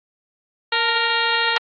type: harmonic tone with a mistuned harmonic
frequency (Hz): 466.2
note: A#4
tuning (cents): 0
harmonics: 1 / 2 / 3 / 4 / 5 / 6 / 7 / 8 / 9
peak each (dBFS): -29 / -24 / -24 / -24 / -29 / -26 / -28 / -28 / -28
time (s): 0.72-1.58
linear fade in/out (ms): 5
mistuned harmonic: 2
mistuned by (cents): -57
effects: AAC 32 kbps